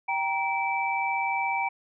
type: tone cluster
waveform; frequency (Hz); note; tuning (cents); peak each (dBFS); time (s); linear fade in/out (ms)
sine; 783 / 940 / 2317; G5 / A#5 / D7; -2 / +14 / -24; -29; 0.08-1.69; 10
effects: none